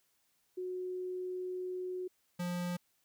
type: tone pair in turn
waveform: sine / square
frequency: 366.2 / 176.66 Hz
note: F#4 / F3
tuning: -18 / +20 cents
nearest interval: octave + minor second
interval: 1262 cents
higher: first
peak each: -36 / -35 dBFS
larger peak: second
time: 0.57-2.08 / 2.39-2.77 s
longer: first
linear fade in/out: 10 ms
effects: white hiss -75 dBFS RMS until 3.04 s